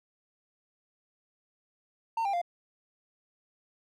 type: tone with pitch steps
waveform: triangle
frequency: 909 / 795.9 / 696.9 Hz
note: A#5 / G5 / F5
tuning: -44 / +26 / -4 cents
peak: -25 dBFS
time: 2.17-2.416 s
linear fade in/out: 5 ms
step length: 82 ms
effects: none